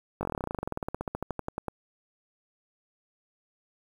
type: slowing click train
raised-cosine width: 1 ms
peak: -17 dBFS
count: 30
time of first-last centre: 0.21-1.683 s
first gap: 20 ms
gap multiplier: 1.06
effects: 8-bit